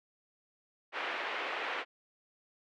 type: band-pass noise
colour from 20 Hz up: white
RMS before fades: -37 dBFS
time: 0.92-1.85 s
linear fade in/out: 50 ms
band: 370 to 2600 Hz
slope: 24 dB/octave
effects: none